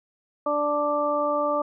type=harmonic tone; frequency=293.7 Hz; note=D4; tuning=in tune; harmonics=1 / 2 / 3 / 4; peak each=-31 / -24 / -31 / -26 dBFS; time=0.46-1.62 s; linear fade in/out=5 ms; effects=none